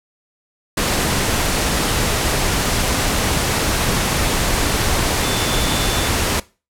sine tone in noise, 3520 Hz, A7, in tune, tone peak -26 dBFS, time 5.23-6.08 s, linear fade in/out 5 ms, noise pink, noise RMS -18 dBFS, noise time 0.77-6.4 s, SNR -11 dB, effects noise-tail reverb RT60 0.3 s tail -20 dB re dry + low-pass 12000 Hz 12 dB/octave

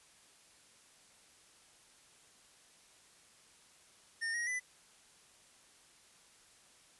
square tone with pitch steps, 1823 / 1887 / 1998 Hz, A#6 / A#6 / B6, -39 / +21 / +20 cents, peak -35 dBFS, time 4.21-4.6 s, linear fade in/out 20 ms, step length 130 ms, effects white hiss -63 dBFS RMS until 6.99 s + resampled to 24000 Hz

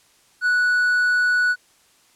triangle tone, 1475 Hz, F#6, 6 cents flat, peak -14 dBFS, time 0.41-1.56 s, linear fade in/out 50 ms, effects white hiss -57 dBFS RMS until 2.15 s + low-pass 10000 Hz 12 dB/octave

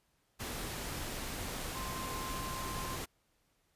sine tone in noise, 1046.5 Hz, C6, in tune, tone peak -42 dBFS, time 1.74-2.97 s, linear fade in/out 20 ms, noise pink, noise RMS -40 dBFS, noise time 0.39-3.06 s, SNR -5 dB, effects pink hiss -75 dBFS RMS until 3.75 s + resampled to 32000 Hz

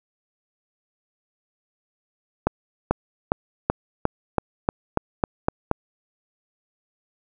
accelerating click train, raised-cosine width 1 ms, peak -4 dBFS, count 11, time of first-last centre 2.47-5.714 s, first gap 440 ms, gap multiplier 0.93, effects none

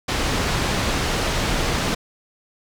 pink low-pass noise, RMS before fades -22 dBFS, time 0.08-1.95 s, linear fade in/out 10 ms, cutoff 6100 Hz, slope 12 dB/octave, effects none

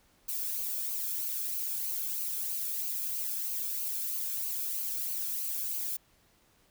violet noise with flanger, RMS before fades -34 dBFS, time 0.28-5.97 s, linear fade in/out 10 ms, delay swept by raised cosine 0.55 to 1.06 ms, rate 3.1 Hz, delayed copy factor -0.5, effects pink hiss -66 dBFS RMS until 6.7 s

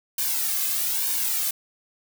blue noise with flanger, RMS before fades -25 dBFS, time 0.18-1.51 s, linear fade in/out 5 ms, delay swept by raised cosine 1.5 to 2.15 ms, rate 1.1 Hz, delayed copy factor -1, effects none

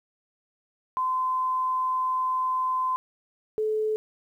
sine tone pair in turn, 1028 / 432.2 Hz, C6 / A4, -31 / -31 cents, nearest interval octave + minor third, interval 1500 cents, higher first, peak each -23 dBFS, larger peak neither, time 0.97-2.96 / 3.58-3.96 s, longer first, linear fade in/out 0 ms, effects 10-bit

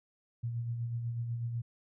sine tone with tremolo, 117.7 Hz, A#2, 17 cents sharp, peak -31 dBFS, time 0.43-1.62 s, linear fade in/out 10 ms, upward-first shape sine, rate 8.1 Hz, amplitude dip 40%, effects none

